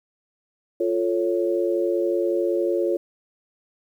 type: chord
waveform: sine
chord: F augmented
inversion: none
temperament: equal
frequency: 349.2 / 440 / 554.4 Hz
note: F4 / A4 / C#5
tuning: 0 / 0 / 0 cents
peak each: -22 / -26 / -25 dBFS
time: 0.8-2.97 s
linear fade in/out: 5 ms
effects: 9-bit